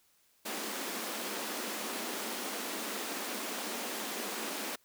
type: high-pass noise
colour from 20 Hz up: pink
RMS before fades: -38 dBFS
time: 0.45-4.76 s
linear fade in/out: 10 ms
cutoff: 200 Hz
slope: 96 dB/octave
effects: white hiss -69 dBFS RMS until 4.84 s